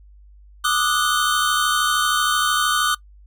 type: tone cluster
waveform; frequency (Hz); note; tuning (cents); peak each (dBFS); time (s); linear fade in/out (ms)
square; 1189 / 1262 / 1468 / 3097; D6 / D#6 / F#6 / G7; +21 / +24 / -14 / -22; -22 / -25 / -23 / -25; 0.64-2.95; 10
effects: noise-tail reverb RT60 0.1 s tail -21 dB re dry + added 50 Hz sine -44 dBFS peak until 3.26 s